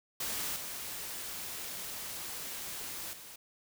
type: noise with level steps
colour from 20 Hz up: white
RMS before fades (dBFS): -36 / -41 / -49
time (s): 0.2-3.36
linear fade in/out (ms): 5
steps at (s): 0.56 / 3.13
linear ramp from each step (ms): 2
effects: none